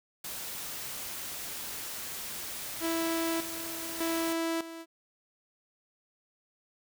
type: noise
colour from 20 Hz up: white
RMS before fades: -39 dBFS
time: 0.24-4.33 s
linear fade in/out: 5 ms
type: tone with tremolo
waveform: sawtooth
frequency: 329.6 Hz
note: E4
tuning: in tune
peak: -25 dBFS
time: 2.8-4.86 s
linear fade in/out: 50 ms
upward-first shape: square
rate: 0.83 Hz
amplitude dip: 75%
effects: none